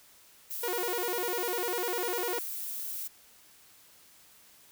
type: noise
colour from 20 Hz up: violet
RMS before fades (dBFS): -37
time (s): 0.5-3.08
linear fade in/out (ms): 10
type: tone with vibrato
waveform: sawtooth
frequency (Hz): 415.3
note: G#4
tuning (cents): 0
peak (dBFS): -27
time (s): 0.63-2.39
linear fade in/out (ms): 5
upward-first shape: square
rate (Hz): 10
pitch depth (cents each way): 240
effects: white hiss -58 dBFS RMS until 4.71 s